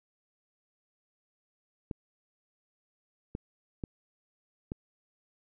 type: clicks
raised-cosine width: 3 ms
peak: -22 dBFS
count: 4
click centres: 1.912 / 3.351 / 3.838 / 4.719 s
effects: none